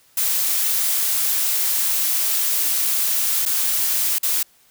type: noise with dropouts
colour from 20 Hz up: blue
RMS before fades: -20 dBFS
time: 0.17-4.43 s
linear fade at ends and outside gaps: 5 ms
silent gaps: 3.454-3.46 / 4.185-4.23 s
effects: white hiss -56 dBFS RMS until 4.7 s